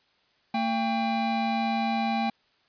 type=tone pair together; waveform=square; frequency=225.8 / 795.2 Hz; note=A3 / G5; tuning=+45 / +25 cents; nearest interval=octave + minor seventh; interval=2180 cents; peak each=-28 dBFS; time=0.54-2.3 s; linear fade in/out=5 ms; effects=white hiss -66 dBFS RMS until 2.68 s + resampled to 11025 Hz